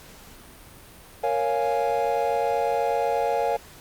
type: chord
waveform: triangle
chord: Bb minor seventh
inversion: none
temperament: equal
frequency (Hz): 466.2 / 554.4 / 698.5 / 830.6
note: Bb4 / Db5 / F5 / Ab5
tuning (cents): 0 / 0 / 0 / 0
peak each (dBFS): -25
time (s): 1.23-3.57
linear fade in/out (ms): 10
effects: pink hiss -47 dBFS RMS until 3.8 s + Opus 48 kbps